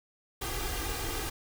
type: noise with comb filter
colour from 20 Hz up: pink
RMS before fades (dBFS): -34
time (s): 0.41-1.3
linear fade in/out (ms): 10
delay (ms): 2.5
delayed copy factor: +0.8
effects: none